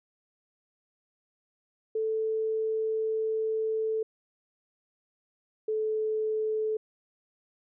sine tone pair in turn, 440 / 434.2 Hz, A4 / A4, 0 / -23 cents, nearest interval unison, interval 23 cents, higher first, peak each -26 dBFS, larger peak neither, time 1.95-4.03 / 5.68-6.77 s, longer first, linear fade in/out 5 ms, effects none

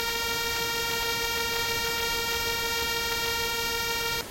5% pulse beating tone pair, 458.8 / 465.2 Hz, A#4 / A#4, -28 / -4 cents, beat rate 6.4 Hz, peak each -22 / -16 dBFS, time 0-4.21 s, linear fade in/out 0 ms, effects pink hiss -40 dBFS RMS until 4.3 s + AAC 48 kbps

